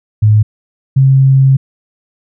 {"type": "tone pair in turn", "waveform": "sine", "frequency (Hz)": [106.7, 134.43], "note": ["G#2", "C3"], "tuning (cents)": [47, 47], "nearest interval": "major third", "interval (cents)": 400, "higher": "second", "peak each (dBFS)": -4, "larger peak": "neither", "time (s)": [[0.22, 0.43], [0.96, 1.57]], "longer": "second", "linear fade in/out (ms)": 10, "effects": []}